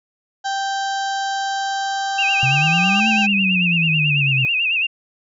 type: harmonic tone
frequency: 784 Hz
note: G5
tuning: in tune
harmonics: 1 / 2 / 4 / 5 / 6 / 7 / 8 / 9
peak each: -21 / -27 / -33 / -35 / -37 / -38 / -39 / -40 dBFS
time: 0.44-3.27 s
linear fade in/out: 20 ms
type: tone with exponential growth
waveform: triangle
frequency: 1200 Hz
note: D6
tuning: 37 cents sharp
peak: -25 dBFS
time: 0.93-3 s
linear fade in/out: 0 ms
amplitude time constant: 450 ms
type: tone with vibrato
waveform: sine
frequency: 2643 Hz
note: E7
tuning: 4 cents sharp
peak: -16 dBFS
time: 2.18-4.87 s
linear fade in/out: 10 ms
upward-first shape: sine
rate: 9.1 Hz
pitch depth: 110 cents each way
type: exponential two-way sweep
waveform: sine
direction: up then down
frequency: 128.2 to 222.2 to 128.2 Hz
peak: -18 dBFS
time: 2.43-4.45 s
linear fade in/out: 0 ms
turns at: 3.07 s
effects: none